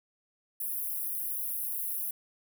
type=high-pass noise; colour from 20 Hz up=white; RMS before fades=-34 dBFS; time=0.6-2.11 s; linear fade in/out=5 ms; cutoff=10000 Hz; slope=96 dB/octave; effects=none